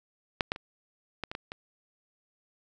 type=clicks; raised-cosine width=0.3 ms; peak=-9 / -12 / -25 / -17 / -21 / -19 / -22 dBFS; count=7; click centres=0.408 / 0.519 / 0.561 / 1.237 / 1.315 / 1.351 / 1.519 s; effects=none